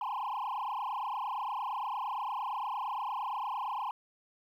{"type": "tone with frequency modulation", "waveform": "sine", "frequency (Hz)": 932.3, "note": "A#5", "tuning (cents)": 0, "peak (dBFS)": -30, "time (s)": [0.01, 3.91], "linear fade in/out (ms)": 2, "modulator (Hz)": 28.7, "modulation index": 4.6, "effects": ["tanh soft clip ceiling -32 dBFS", "11-bit"]}